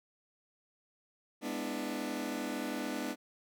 sawtooth chord, E dominant seventh, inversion first, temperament just, 206 / 247.2 / 296.7 / 329.6 Hz, G#3 / B3 / D4 / E4, -14 / +2 / +18 / 0 cents, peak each -39 / -35 / -35 / -40 dBFS, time 1.41-3.16 s, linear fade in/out 50 ms, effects none

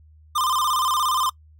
square tone with vibrato, 1118 Hz, C#6, 14 cents sharp, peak -20 dBFS, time 0.35-1.3 s, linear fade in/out 10 ms, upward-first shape square, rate 17 Hz, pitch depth 130 cents each way, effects noise-tail reverb RT60 0.1 s tail -23 dB re dry + added 77 Hz sine -48 dBFS peak until 1.59 s

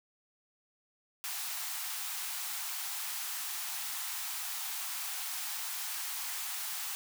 white high-pass noise, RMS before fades -38 dBFS, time 1.24-6.95 s, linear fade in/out 0 ms, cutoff 710 Hz, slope 96 dB/octave, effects none

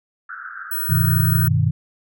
white band-pass noise, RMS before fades -34 dBFS, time 0.29-1.48 s, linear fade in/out 5 ms, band 1300 to 1600 Hz, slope 96 dB/octave
sine tone, 15940 Hz, B9, 15 cents sharp, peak -21 dBFS, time 0.71-1.48 s, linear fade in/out 5 ms
sine chord, G augmented, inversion none, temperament equal, 98 / 123.47 / 155.56 Hz, G2 / B2 / D#3, 0 / 0 / 0 cents, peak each -19 dBFS, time 0.89-1.71 s, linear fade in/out 10 ms
effects none

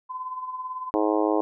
sine tone with tremolo, 1020 Hz, C6, 44 cents flat, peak -28 dBFS, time 0.09-0.91 s, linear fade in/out 20 ms, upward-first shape sine, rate 18 Hz, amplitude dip 55%
harmonic tone, 105.9 Hz, G#2, 34 cents sharp, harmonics 3 / 4 / 5 / 6 / 7 / 8 / 9 / 10, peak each -24 / -26 / -28 / -30 / -31 / -32 / -33 / -34 dBFS, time 0.94-1.41 s, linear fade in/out 0 ms
effects none

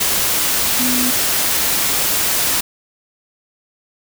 sine tone in noise, 249.4 Hz, B3, 17 cents sharp, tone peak -19 dBFS, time 0.79-1.11 s, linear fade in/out 10 ms, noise white, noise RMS -17 dBFS, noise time 0-2.61 s, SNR -5 dB, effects none

